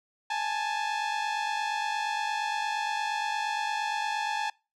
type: tone pair together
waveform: sawtooth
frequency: 830.6 / 879.2 Hz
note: G#5 / A5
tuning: 0 / -2 cents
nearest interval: minor second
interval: 98 cents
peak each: -27 dBFS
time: 0.3-4.5 s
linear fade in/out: 5 ms
effects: noise-tail reverb RT60 0.3 s tail -25 dB re dry + low-pass 5000 Hz 12 dB/octave